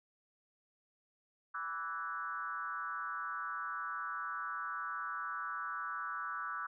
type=tone with frequency modulation; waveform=sine; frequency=1318.5 Hz; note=E6; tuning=in tune; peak=-37 dBFS; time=1.54-6.67 s; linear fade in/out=10 ms; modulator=165 Hz; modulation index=1.4; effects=none